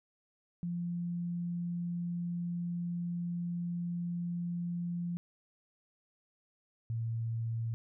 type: tone pair in turn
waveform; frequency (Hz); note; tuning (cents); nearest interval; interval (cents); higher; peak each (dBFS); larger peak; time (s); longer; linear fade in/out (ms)
sine; 173.4 / 114.43; F3 / A#2; -12 / -32; perfect fifth; 720; first; -33 / -32; second; 0.63-5.17 / 6.9-7.74; first; 0
effects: none